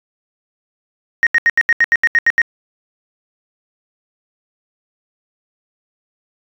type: tone bursts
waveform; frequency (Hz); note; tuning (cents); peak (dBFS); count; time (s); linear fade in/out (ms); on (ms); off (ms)
sine; 1864.7; A#6; 0; -7; 11; 1.23-2.417; 0; 37; 78
effects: tanh soft clip ceiling -4 dBFS